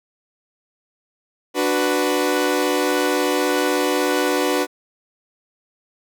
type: chord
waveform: sawtooth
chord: B minor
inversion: first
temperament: equal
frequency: 293.7 / 370 / 493.9 Hz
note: D4 / F#4 / B4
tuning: 0 / 0 / 0 cents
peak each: -18 dBFS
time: 1.54-4.67 s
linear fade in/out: 50 ms
effects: none